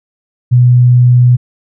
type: tone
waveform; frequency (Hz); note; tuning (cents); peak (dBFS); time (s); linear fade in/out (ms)
sine; 123.47; B2; 0; -3; 0.51-1.37; 20
effects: none